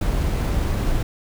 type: noise with sample-and-hold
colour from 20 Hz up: brown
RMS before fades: -21 dBFS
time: 0.01-1.03 s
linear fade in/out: 5 ms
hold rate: 11025 Hz
effects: none